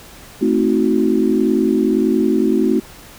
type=chord; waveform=sine; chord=A diminished seventh; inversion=none; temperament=equal with one note detuned; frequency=220 / 261.6 / 319.3 / 370 Hz; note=A3 / C4 / Eb4 / Gb4; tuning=0 / 0 / +45 / 0 cents; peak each=-18 dBFS; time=0.41-2.8 s; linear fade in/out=10 ms; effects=pink hiss -40 dBFS RMS until 3.18 s